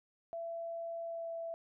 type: tone with pitch glide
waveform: sine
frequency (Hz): 670 to 665.4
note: E5 to E5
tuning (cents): +28 to +16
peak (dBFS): -38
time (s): 0.33-1.54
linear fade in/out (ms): 0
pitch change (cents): -12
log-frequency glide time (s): 1.05-1.3
effects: none